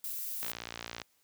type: noise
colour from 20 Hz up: violet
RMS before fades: -38 dBFS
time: 0.04-0.52 s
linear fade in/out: 2 ms
type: click train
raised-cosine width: 0.2 ms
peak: -21 dBFS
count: 35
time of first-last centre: 0.43-1.017 s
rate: 57.9 Hz
effects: white hiss -71 dBFS RMS until 1.23 s + high-pass 60 Hz 12 dB/octave